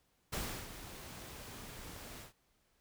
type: noise with ADSR envelope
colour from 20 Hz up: pink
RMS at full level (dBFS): -38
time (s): 0.32-2.33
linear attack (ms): 14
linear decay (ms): 340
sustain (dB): -11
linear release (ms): 120
effects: pink hiss -75 dBFS RMS until 2.8 s

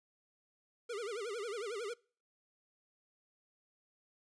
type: tone with vibrato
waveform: square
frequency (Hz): 437.3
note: A4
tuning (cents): -11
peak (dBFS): -39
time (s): 0.89-1.94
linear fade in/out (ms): 10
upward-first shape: sine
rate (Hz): 11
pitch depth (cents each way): 190
effects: noise-tail reverb RT60 0.4 s tail -24 dB re dry + resampled to 22050 Hz

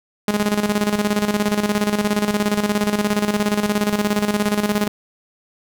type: tone with tremolo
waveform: sawtooth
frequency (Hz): 207.7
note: G#3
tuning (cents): 0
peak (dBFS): -11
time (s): 0.28-4.88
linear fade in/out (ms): 2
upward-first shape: square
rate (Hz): 17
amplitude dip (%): 65
effects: none

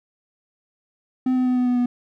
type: tone with pitch steps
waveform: triangle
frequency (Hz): 256.3 / 253.9 / 251.6 / 249.3 / 247 / 244.7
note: C4 / B3 / B3 / B3 / B3 / B3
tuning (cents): -36 / +48 / +32 / +16 / 0 / -16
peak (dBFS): -15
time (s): 1.26-1.86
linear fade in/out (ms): 5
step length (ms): 100
effects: none

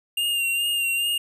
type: tone with vibrato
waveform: square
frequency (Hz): 2794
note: F7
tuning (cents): 0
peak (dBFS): -22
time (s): 0.17-1.18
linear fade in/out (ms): 5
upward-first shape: sine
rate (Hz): 2.4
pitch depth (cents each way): 32
effects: none

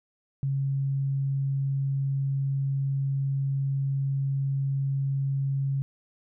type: tone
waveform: sine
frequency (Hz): 137.1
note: C#3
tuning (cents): -19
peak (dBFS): -24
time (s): 0.43-5.82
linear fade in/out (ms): 0
effects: none

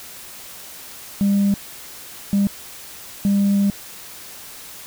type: tone bursts at uneven times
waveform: sine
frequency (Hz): 200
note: G3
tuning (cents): +35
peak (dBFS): -12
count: 3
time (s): 1.21-1.54 / 2.33-2.47 / 3.25-3.7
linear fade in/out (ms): 0
effects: tanh soft clip ceiling -12 dBFS + white hiss -38 dBFS RMS until 4.86 s

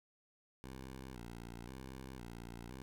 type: tone with vibrato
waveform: 10% pulse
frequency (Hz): 61.74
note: B1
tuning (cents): 0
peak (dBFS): -39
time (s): 0.64-2.82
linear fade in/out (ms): 0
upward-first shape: square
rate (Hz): 0.97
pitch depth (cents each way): 100
effects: none

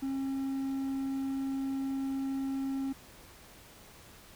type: tone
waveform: triangle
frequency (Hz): 270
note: C#4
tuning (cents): -45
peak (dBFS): -29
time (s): 0.02-2.93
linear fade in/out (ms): 10
effects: pink hiss -54 dBFS RMS until 4.35 s

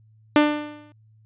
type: tone with exponential decay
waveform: sawtooth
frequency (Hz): 297.7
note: D4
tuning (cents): +24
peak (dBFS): -7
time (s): 0.36-0.92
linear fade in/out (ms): 1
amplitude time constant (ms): 120
effects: added 109 Hz sine -52 dBFS peak until 1.25 s + resampled to 8000 Hz

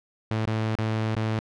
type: tone with dropouts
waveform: sawtooth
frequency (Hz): 110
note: A2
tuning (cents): 0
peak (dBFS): -20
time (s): 0.31-1.39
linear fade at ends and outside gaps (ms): 0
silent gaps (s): 0.456-0.473 / 0.753-0.787 / 1.15-1.166
effects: low-pass 4000 Hz 12 dB/octave

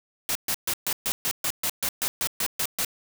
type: noise bursts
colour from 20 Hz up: white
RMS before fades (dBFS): -26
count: 14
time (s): 0.29-2.848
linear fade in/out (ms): 0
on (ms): 62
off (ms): 130
effects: none

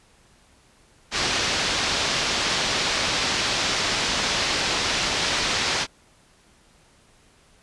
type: low-pass noise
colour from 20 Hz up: white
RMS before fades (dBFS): -24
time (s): 1.11-5.87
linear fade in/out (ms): 50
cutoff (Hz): 5500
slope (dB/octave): 24
effects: pink hiss -57 dBFS RMS until 7.62 s + resampled to 24000 Hz

